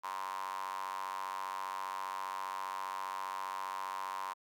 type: tone with high-pass filter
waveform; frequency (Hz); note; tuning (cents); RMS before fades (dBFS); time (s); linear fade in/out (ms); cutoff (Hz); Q
sawtooth; 95; F#2; +46; -40; 0.03-4.34; 20; 1000; 9.7
effects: none